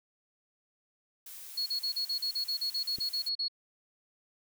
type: noise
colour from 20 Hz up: blue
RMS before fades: -46 dBFS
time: 1.26-3.29 s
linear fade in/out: 5 ms
type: tone bursts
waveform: sine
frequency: 4340 Hz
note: C#8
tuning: 37 cents flat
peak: -29 dBFS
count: 15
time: 1.57-3.483 s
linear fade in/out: 10 ms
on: 93 ms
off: 37 ms
type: click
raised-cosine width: 3 ms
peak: -32 dBFS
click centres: 2.986 s
effects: none